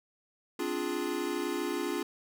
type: chord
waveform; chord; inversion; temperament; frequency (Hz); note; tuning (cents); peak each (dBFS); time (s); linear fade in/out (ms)
square; D half-diminished seventh; third; equal; 261.6 / 293.7 / 349.2 / 415.3; C4 / D4 / F4 / Ab4; 0 / 0 / 0 / 0; -40 / -37 / -35 / -38; 0.59-2.03; 5
effects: none